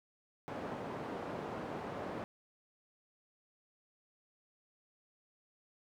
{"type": "band-pass noise", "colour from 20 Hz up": "white", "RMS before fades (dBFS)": -42, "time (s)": [0.48, 2.24], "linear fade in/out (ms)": 0, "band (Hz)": [120, 730], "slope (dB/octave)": 12, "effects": []}